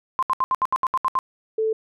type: tone bursts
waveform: sine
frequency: 1046.5 Hz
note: C6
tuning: in tune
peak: -17 dBFS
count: 10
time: 0.19-1.189 s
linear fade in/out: 0 ms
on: 36 ms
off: 71 ms
type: tone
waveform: sine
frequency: 440 Hz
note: A4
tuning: in tune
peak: -19 dBFS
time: 1.58-1.73 s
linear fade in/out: 5 ms
effects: none